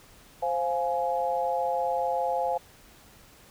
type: chord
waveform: sine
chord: F minor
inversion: second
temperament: just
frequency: 523.8 / 698.5 / 838.1 Hz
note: C5 / F5 / Ab5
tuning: +2 / 0 / +16 cents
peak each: -29 dBFS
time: 0.42-2.58 s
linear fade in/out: 10 ms
effects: pink hiss -54 dBFS RMS until 3.5 s